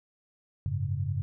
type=chord; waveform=sine; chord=F# suspended second; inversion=none; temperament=equal; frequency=92.5 / 103.83 / 138.59 Hz; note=F#2 / G#2 / C#3; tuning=0 / 0 / 0 cents; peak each=-32 dBFS; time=0.66-1.22 s; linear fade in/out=0 ms; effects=none